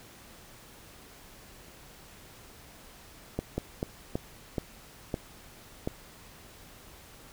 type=slowing click train; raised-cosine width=2 ms; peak=-16 dBFS; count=7; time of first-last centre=3.39-5.875 s; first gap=190 ms; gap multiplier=1.31; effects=pink hiss -52 dBFS RMS until 7.32 s